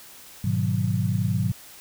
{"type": "chord", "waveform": "sine", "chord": "G# minor seventh", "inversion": "none", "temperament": "equal", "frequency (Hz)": [103.83, 123.47, 155.56, 185], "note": ["G#2", "B2", "D#3", "F#3"], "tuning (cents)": [0, 0, 0, 0], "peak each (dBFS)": [-25, -26, -29, -27], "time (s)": [0.44, 1.52], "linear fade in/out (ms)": 5, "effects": ["white hiss -46 dBFS RMS until 1.8 s"]}